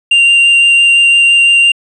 triangle tone with vibrato, 2779 Hz, F7, 9 cents flat, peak -3 dBFS, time 0.11-1.72 s, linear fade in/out 5 ms, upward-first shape sine, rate 5.9 Hz, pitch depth 8 cents each way, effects resampled to 24000 Hz

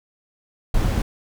brown noise, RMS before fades -19 dBFS, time 0.74-1.02 s, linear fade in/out 5 ms, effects none

